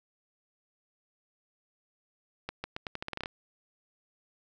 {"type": "accelerating click train", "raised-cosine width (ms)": 0.3, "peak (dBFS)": -19, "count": 12, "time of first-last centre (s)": [2.49, 3.259], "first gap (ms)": 150, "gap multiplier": 0.83, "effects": []}